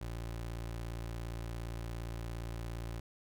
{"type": "tone", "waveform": "25% pulse", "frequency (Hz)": 57.3, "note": "A#1", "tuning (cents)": -29, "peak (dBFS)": -35, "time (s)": [0.01, 3], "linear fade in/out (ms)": 5, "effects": []}